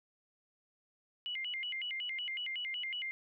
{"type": "tone with vibrato", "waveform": "sine", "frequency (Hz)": 2489, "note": "D#7", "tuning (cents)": 0, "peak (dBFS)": -36, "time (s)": [1.26, 3.11], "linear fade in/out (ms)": 0, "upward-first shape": "square", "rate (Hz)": 5.4, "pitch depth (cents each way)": 290, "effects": []}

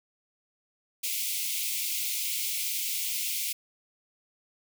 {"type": "high-pass noise", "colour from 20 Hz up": "white", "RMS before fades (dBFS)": -31, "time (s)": [1.03, 3.53], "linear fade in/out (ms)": 10, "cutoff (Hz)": 2100, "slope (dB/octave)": 96, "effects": []}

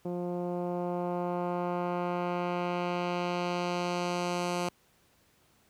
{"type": "tone with low-pass filter sweep", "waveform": "10% pulse", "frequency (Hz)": 176.5, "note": "F3", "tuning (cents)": 19, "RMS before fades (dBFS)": -32, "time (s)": [0.05, 4.69], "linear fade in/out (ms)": 5, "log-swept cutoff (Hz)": [430, 9200], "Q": 0.88, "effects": ["pink hiss -66 dBFS RMS until 5.69 s", "high-pass 60 Hz 12 dB/octave"]}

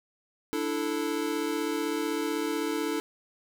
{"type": "chord", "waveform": "square", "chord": "D suspended second", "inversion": "none", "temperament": "equal", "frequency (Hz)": [293.7, 329.6, 440], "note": ["D4", "E4", "A4"], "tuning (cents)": [0, 0, 0], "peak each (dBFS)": -33, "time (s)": [0.53, 3], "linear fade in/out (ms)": 0, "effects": []}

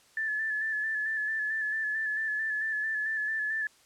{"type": "tone with vibrato", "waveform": "sine", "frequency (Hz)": 1741, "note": "A6", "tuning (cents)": -19, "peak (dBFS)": -28, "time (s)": [0.17, 3.67], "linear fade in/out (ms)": 2, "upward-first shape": "square", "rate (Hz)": 4.5, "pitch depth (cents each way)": 28, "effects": ["white hiss -61 dBFS RMS until 3.85 s", "low-pass 9000 Hz 12 dB/octave"]}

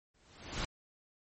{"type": "noise with exponential growth", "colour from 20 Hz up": "pink", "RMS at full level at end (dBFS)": -33, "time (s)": [0.14, 0.65], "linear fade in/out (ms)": 5, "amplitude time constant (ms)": 110, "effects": ["MP3 32 kbps"]}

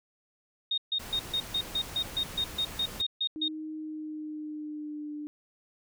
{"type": "tone bursts", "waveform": "sine", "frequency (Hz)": 3708, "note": "A#7", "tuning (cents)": -10, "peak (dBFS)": -26, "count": 14, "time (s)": [0.71, 3.482], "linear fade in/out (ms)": 5, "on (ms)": 68, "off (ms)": 140}
{"type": "noise", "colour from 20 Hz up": "pink", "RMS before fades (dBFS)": -42, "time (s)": [0.99, 3.02], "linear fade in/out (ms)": 10}
{"type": "tone with pitch glide", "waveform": "sine", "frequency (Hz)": [311.1, 297.9], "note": ["D#4", "D4"], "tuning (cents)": [0, 25], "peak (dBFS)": -35, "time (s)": [3.36, 5.27], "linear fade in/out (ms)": 0, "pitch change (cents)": -75, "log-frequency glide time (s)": [3.75, 5.13]}
{"effects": []}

